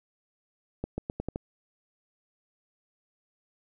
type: accelerating click train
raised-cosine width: 2 ms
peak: -18 dBFS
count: 6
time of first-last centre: 0.84-1.359 s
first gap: 140 ms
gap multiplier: 0.85
effects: none